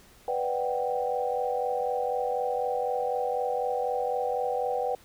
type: chord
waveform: sine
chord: G major seventh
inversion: first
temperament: equal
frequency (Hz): 493.9 / 587.3 / 740 / 784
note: B4 / D5 / F#5 / G5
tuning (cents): 0 / 0 / 0 / 0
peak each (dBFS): -29 / -35 / -33 / -31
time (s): 0.28-4.95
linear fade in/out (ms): 2
effects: pink hiss -56 dBFS RMS until 5.04 s